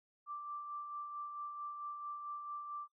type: tone with tremolo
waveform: sine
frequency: 1174.7 Hz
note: D6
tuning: in tune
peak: -40 dBFS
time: 0.26-2.88 s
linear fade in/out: 50 ms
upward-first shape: sine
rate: 4.5 Hz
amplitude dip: 40%
effects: noise-tail reverb RT60 0.1 s tail -18 dB re dry